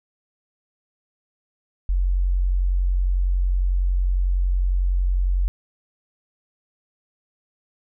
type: tone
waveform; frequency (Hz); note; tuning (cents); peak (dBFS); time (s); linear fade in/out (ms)
sine; 45.47; F#1; -29; -17; 1.89-5.48; 0
effects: none